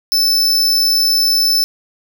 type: tone with amplitude modulation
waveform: 45% pulse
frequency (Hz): 5274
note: E8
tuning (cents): 0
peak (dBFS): -10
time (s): 0.12-1.64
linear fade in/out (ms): 0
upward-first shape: sine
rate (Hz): 281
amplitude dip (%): 25
effects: none